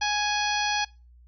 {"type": "harmonic tone with a mistuned harmonic", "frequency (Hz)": 832, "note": "G#5", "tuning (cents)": 3, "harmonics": [1, 2, 3, 4, 5, 6, 7], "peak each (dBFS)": [-27, -30, -32, -33, -34, -35, -35], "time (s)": [0.01, 0.85], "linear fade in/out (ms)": 10, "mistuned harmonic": 5, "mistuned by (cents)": 67, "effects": ["noise-tail reverb RT60 0.3 s tail -24 dB re dry", "added 60 Hz sine -50 dBFS peak until 1.27 s"]}